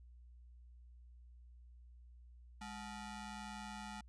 sawtooth ring-modulated tone, 533 Hz, C5, 32 cents sharp, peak -39 dBFS, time 2.61-4.01 s, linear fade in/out 5 ms, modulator 327 Hz, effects added 60 Hz sine -56 dBFS peak until 4.08 s + resampled to 22050 Hz

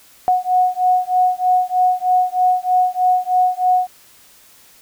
sine beating tone pair, 731 / 734.2 Hz, F#5 / F#5, -21 / -14 cents, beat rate 3.2 Hz, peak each -16 dBFS, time 0.28-3.87 s, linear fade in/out 0 ms, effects white hiss -48 dBFS RMS until 4.81 s

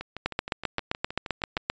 two click trains, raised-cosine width 0.3 ms, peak -19 / -9 dBFS, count 11 / 12, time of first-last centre 0.01-1.575 / 0.26-1.7 s, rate 6.39 / 7.64 Hz, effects resampled to 16000 Hz

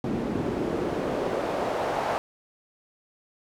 pink noise with band-pass filter sweep, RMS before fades -28 dBFS, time 0.04-2.18 s, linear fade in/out 0 ms, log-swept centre 260 to 770 Hz, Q 1.6, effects none

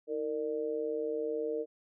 sine tone with amplitude modulation, 460 Hz, A#4, 23 cents flat, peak -27 dBFS, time 0.07-1.66 s, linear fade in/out 50 ms, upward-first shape sine, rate 141 Hz, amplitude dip 90%, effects none

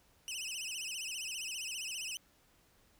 20% pulse tone with vibrato, 2784 Hz, F7, 6 cents flat, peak -33 dBFS, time 0.28-2.17 s, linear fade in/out 0 ms, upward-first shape sine, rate 15 Hz, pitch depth 170 cents each way, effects pink hiss -68 dBFS RMS until 2.99 s

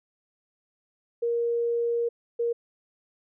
sine tone bursts at uneven times, 470 Hz, A#4, 14 cents sharp, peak -23 dBFS, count 2, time 1.22-2.09 / 2.39-2.53 s, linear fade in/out 10 ms, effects none

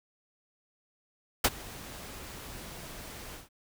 pink noise with ADSR envelope, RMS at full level -20 dBFS, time 1.44-3.49 s, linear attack 7 ms, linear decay 43 ms, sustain -24 dB, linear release 150 ms, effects none

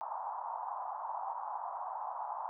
white band-pass noise, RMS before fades -40 dBFS, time 0.01-2.49 s, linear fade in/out 0 ms, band 760 to 1000 Hz, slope 48 dB/octave, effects none

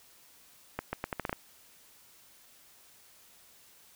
accelerating click train, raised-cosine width 0.5 ms, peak -17 dBFS, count 8, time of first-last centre 0.79-1.329 s, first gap 140 ms, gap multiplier 0.79, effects white hiss -59 dBFS RMS until 3.95 s

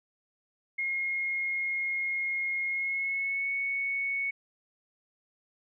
sine tone with pitch glide, 2149 to 2217 Hz, C7 to C#7, +46 to 0 cents, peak -28 dBFS, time 0.78-4.31 s, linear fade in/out 10 ms, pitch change +54 cents, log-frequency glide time 2.67-3.5 s, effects none

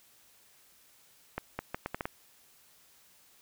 accelerating click train, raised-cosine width 0.5 ms, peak -18 dBFS, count 7, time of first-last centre 1.38-2.055 s, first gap 210 ms, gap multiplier 0.74, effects white hiss -62 dBFS RMS until 3.41 s

